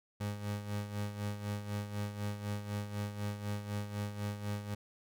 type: tone with tremolo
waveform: 30% pulse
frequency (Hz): 103.2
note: G#2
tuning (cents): -10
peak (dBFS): -31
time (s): 0.2-4.75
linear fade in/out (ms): 10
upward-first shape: sine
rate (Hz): 4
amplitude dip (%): 65
effects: none